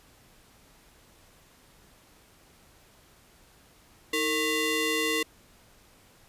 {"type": "ring-modulated tone", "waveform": "20% pulse", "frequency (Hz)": 774, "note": "G5", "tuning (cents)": -22, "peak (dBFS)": -17, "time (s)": [4.13, 5.23], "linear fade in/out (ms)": 5, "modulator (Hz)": 1230, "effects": ["pink hiss -58 dBFS RMS until 6.28 s", "resampled to 32000 Hz"]}